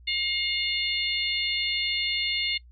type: harmonic tone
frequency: 713 Hz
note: F5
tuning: 36 cents sharp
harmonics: 3 / 4 / 5 / 6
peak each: -29 / -30 / -31 / -32 dBFS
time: 0.07-2.58 s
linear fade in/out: 10 ms
effects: noise-tail reverb RT60 0.1 s tail -22 dB re dry + added 60 Hz sine -48 dBFS peak until 2.71 s